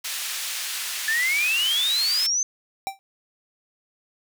pink band-pass noise, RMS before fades -30 dBFS, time 0.04-2.27 s, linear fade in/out 10 ms, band 2300 to 16000 Hz, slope 12 dB/octave
sine exponential sweep, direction up, 1737 to 6290 Hz, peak -20 dBFS, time 1.08-2.43 s, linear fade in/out 2 ms
square tone with exponential decay, 780 Hz, G5, 9 cents flat, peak -22 dBFS, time 2.87-2.99 s, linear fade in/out 0 ms, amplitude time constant 25 ms
effects none

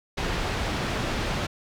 pink low-pass noise, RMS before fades -28 dBFS, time 0.17-1.47 s, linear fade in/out 10 ms, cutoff 4100 Hz, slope 12 dB/octave, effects none

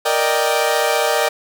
sawtooth chord, Eb major seventh, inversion second, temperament equal, 466.2 / 587.3 / 622.3 / 784 Hz, Bb4 / D5 / Eb5 / G5, 0 / 0 / 0 / 0 cents, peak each -17 dBFS, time 0.05-1.29 s, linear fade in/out 10 ms, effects none

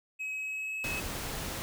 triangle tone with pitch glide, 2552 to 2577 Hz, D#7 to E7, +43 to -40 cents, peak -32 dBFS, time 0.19-1.01 s, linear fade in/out 20 ms, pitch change +17 cents, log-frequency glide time 0.36-0.76 s
pink noise, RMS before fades -37 dBFS, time 0.84-1.62 s, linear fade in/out 0 ms
effects none

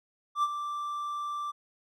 triangle tone with ADSR envelope, 1174.7 Hz, D6, in tune, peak -20 dBFS, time 0.35-1.52 s, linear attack 80 ms, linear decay 41 ms, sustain -10 dB, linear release 20 ms, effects none

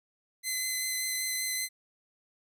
10% pulse tone with vibrato, 2041 Hz, C7, 44 cents flat, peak -21 dBFS, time 0.43-1.69 s, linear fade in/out 50 ms, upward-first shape sine, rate 5.2 Hz, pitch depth 10 cents each way, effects none

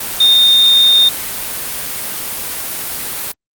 sine tone in noise, 3653 Hz, A#7, 36 cents flat, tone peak -6 dBFS, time 0.2-1.09 s, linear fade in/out 5 ms, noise white, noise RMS -22 dBFS, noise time 0-3.32 s, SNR +13 dB, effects Opus 32 kbps

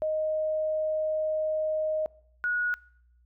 sine tone pair in turn, 622.3 / 1455.9 Hz, D#5 / F#6, 0 / -28 cents, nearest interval octave + minor third, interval 1472 cents, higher second, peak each -25 / -25 dBFS, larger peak neither, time 0.02-2.06 / 2.44-2.74 s, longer first, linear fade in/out 0 ms, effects noise-tail reverb RT60 0.7 s tail -24 dB re dry + added 60 Hz sine -59 dBFS peak until 3.25 s

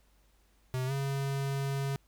square tone with pitch glide, 128.6 to 137.83 Hz, C3 to C#3, -30 to -10 cents, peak -31 dBFS, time 0.74-1.96 s, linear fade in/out 0 ms, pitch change +120 cents, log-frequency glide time 0.86-0.92 s, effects added 50 Hz sine -65 dBFS peak until 2.07 s + pink hiss -70 dBFS RMS until 2.07 s

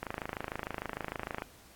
click train, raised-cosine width 0.5 ms, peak -20 dBFS, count 38, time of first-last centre 0.03-1.421 s, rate 26.6 Hz, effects pink hiss -57 dBFS RMS until 1.75 s + AAC 64 kbps

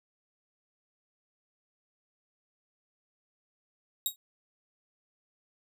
10% pulse tone with exponential decay, 3786 Hz, A#7, 26 cents sharp, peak -16 dBFS, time 4.06-4.16 s, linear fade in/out 1 ms, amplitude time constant 21 ms, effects none

